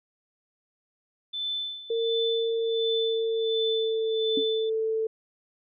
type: tone with tremolo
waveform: sine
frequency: 3520 Hz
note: A7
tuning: in tune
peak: -27 dBFS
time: 1.33-4.7 s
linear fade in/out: 10 ms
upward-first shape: sine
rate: 1.4 Hz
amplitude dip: 80%
type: tone with pitch glide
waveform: sine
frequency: 457.6 to 442.8 Hz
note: A#4 to A4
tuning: -32 to +11 cents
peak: -24 dBFS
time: 1.9-5.07 s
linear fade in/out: 5 ms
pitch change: -57 cents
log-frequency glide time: 2.32-4.28 s
type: tone with exponential decay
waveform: sine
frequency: 277.2 Hz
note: C#4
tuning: in tune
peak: -23 dBFS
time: 4.37-4.46 s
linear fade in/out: 5 ms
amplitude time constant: 19 ms
effects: none